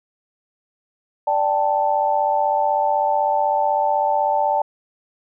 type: chord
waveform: sine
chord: D suspended fourth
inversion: none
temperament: equal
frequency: 587.3 / 784 / 880 Hz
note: D5 / G5 / A5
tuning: 0 / 0 / 0 cents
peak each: -22 / -21 / -19 dBFS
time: 1.27-4.62 s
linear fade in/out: 5 ms
effects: none